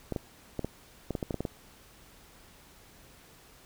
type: clicks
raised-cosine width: 2 ms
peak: -18 dBFS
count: 11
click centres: 0.123 / 0.162 / 0.593 / 0.646 / 1.107 / 1.152 / 1.228 / 1.308 / 1.343 / 1.406 / 1.452 s
effects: pink hiss -56 dBFS RMS until 3.65 s